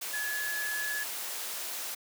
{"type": "tone in noise", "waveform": "sine", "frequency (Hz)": 1700, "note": "G#6", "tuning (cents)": 40, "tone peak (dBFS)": -32, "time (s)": [0.13, 1.04], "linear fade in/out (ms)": 10, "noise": "white", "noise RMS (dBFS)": -37, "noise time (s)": [0.01, 1.95], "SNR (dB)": 2, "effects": ["high-pass 400 Hz 12 dB/octave"]}